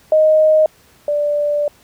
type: tone pair in turn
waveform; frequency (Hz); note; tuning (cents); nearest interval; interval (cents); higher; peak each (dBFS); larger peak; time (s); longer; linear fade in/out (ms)
sine; 622.3 / 587.4; D#5 / D5; 0 / 0; minor second; 100; first; -8 / -14; first; 0.12-0.66 / 1.08-1.68; second; 2
effects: pink hiss -50 dBFS RMS until 1.83 s + high-pass 60 Hz 12 dB/octave